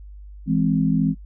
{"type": "chord", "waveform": "sine", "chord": "E augmented", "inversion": "none", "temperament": "equal", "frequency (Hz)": [164.81, 207.7, 261.6], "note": ["E3", "G#3", "B#3"], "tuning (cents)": [0, 0, 0], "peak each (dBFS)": [-20, -22, -21], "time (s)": [0.46, 1.15], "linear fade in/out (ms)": 50, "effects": ["noise-tail reverb RT60 0.1 s tail -21 dB re dry", "added 50 Hz sine -37 dBFS peak until 1.25 s"]}